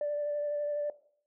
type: tone with vibrato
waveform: sine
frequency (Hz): 587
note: D5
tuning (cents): -1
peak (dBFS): -28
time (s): 0.01-0.9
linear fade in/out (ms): 2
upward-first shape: sine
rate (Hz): 12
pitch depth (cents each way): 14
effects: noise-tail reverb RT60 0.6 s tail -17 dB re dry + tanh soft clip ceiling -25 dBFS